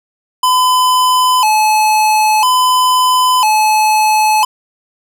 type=tone with vibrato; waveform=square; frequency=932.3 Hz; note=A#5; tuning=in tune; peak=-9 dBFS; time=0.43-4.45 s; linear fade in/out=5 ms; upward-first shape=square; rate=0.5 Hz; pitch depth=140 cents each way; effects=none